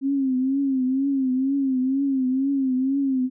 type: tone with vibrato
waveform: sine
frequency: 266.6 Hz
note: C4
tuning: 33 cents sharp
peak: -19 dBFS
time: 0.01-3.3 s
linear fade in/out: 50 ms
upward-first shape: triangle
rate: 2.1 Hz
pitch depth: 94 cents each way
effects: none